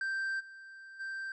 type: tone with level steps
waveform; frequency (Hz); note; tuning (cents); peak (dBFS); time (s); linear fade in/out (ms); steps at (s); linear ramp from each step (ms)
triangle; 1568; G6; 0; -30 / -46 / -35; 0.01-1.32; 2; 0.39 / 0.99; 20
effects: resampled to 22050 Hz